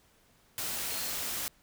sine tone in noise, 4251 Hz, C8, 27 cents sharp, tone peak -44 dBFS, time 0.91-1.11 s, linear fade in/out 0 ms, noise white, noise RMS -35 dBFS, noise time 0.58-1.48 s, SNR -12 dB, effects pink hiss -65 dBFS RMS until 1.62 s

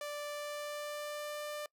sawtooth tone with pitch glide, 587.3 to 594.8 Hz, D5 to D5, 0 to +22 cents, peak -35 dBFS, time 0.01-1.66 s, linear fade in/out 2 ms, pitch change +22 cents, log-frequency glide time 0.3-1.47 s, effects noise-tail reverb RT60 0.1 s tail -24 dB re dry

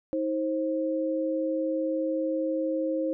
sine tone pair together, 317.5 / 529.7 Hz, D#4 / C5, +35 / +21 cents, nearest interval major sixth, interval 886 cents, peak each -28 dBFS, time 0.13-3.13 s, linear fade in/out 0 ms, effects none

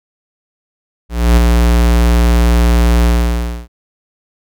square tone with ADSR envelope, 58.9 Hz, A#1, 19 cents sharp, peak -5 dBFS, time 1.09-3.68 s, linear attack 280 ms, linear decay 13 ms, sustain -3 dB, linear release 630 ms, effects none

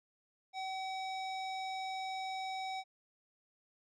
square tone with low-pass filter, 761 Hz, F#5, 48 cents sharp, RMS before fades -40 dBFS, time 0.53-2.84 s, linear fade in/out 50 ms, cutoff 4700 Hz, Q 1.6, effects none

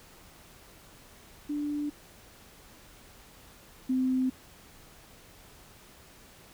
sine tone pair in turn, 293.7 / 258.1 Hz, D4 / C4, 0 / -23 cents, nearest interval major second, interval 223 cents, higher first, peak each -29 / -24 dBFS, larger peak second, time 1.49-1.9 / 3.89-4.3 s, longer neither, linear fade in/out 10 ms, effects pink hiss -54 dBFS RMS until 6.53 s

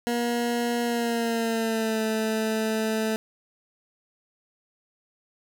20% pulse tone with pitch glide, 238.1 to 219.6 Hz, A#3 to A3, +37 to -3 cents, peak -19 dBFS, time 0.07-3.16 s, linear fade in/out 0 ms, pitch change -140 cents, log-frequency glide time 0.83-2.02 s, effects none

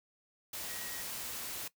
sine tone in noise, 1900 Hz, A#6, 33 cents sharp, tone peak -50 dBFS, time 0.68-1.03 s, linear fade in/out 5 ms, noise white, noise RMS -41 dBFS, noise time 0.53-1.68 s, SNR -12 dB, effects noise-tail reverb RT60 0.1 s tail -19 dB re dry

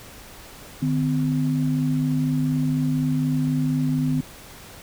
sine tone pair together, 151.4 / 255.5 Hz, D#3 / C4, -47 / -41 cents, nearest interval major sixth, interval 906 cents, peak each -22 dBFS, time 0.82-4.21 s, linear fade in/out 5 ms, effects pink hiss -43 dBFS RMS until 4.82 s

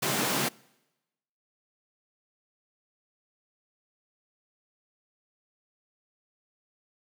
pink high-pass noise, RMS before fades -28 dBFS, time 0.02-0.49 s, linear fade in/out 10 ms, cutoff 120 Hz, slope 96 dB/octave, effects noise-tail reverb RT60 1.0 s tail -25 dB re dry

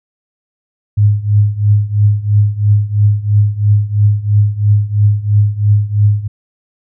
sine tone with tremolo, 103.83 Hz, G#2, in tune, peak -4 dBFS, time 0.97-6.28 s, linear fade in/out 10 ms, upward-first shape triangle, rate 3 Hz, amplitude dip 90%, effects none

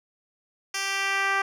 10% pulse tone with band-pass filter sweep, 392 Hz, G4, in tune, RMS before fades -26 dBFS, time 0.74-1.42 s, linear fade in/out 5 ms, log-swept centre 5000 to 1400 Hz, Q 0.97, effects none

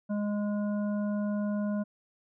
harmonic tone, 206.8 Hz, G#3, 7 cents flat, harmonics 1 / 3 / 5 / 7, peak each -28 / -37 / -47 / -48 dBFS, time 0.09-1.84 s, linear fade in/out 20 ms, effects none

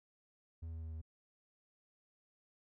triangle tone with pitch steps, 81.9 / 81.15 / 80.4 / 79.66 Hz, E2 / E2 / E2 / D#2, -11 / -27 / -43 / +41 cents, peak -40 dBFS, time 0.62-1.016 s, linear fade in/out 10 ms, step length 99 ms, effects none

